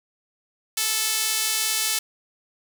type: tone with high-pass filter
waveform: sawtooth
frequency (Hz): 437.5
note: A4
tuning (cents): -10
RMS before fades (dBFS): -24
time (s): 0.77-1.99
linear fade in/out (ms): 5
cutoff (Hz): 3800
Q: 0.59
effects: none